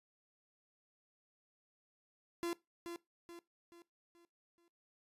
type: tone with echo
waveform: 45% pulse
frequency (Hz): 342.3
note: F4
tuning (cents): -35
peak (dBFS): -36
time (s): 2.43-2.53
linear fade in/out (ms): 0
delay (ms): 430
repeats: 5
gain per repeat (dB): -7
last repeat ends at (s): 4.68
effects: noise-tail reverb RT60 0.2 s tail -20 dB re dry + resampled to 32000 Hz